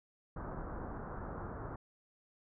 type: low-pass noise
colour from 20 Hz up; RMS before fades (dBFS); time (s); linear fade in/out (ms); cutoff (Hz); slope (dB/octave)
pink; -43; 0.36-1.76; 5; 1500; 48
effects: none